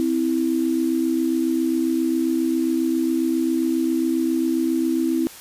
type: tone pair together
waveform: sine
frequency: 259.5 / 326.9 Hz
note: C4 / E4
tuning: -14 / -14 cents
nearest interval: major third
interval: 400 cents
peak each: -22 / -20 dBFS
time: 0-5.27 s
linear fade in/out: 0 ms
effects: white hiss -41 dBFS RMS until 5.4 s + resampled to 32000 Hz